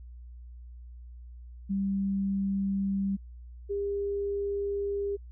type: tone pair in turn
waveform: sine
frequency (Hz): 196 / 401.9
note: G3 / G4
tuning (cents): 0 / +43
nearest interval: octave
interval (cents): 1243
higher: second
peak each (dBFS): -26 / -28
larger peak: first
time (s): 1.69-3.17 / 3.69-5.17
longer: neither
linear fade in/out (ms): 20
effects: added 60 Hz sine -43 dBFS peak until 5.31 s